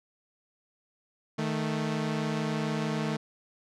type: tone pair together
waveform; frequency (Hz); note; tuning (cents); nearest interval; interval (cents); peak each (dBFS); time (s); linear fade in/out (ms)
sawtooth; 155.56 / 220; D#3 / A3; 0 / 0; tritone; 600; -27; 1.38-3.17; 10
effects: low-pass 6000 Hz 12 dB/octave